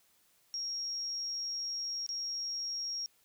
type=tone with dropouts; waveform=triangle; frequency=5588 Hz; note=F8; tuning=in tune; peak=-31 dBFS; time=0.54-3.06 s; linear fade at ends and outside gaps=0 ms; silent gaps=2.064-2.09 s; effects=tanh soft clip ceiling -33 dBFS + white hiss -69 dBFS RMS until 3.24 s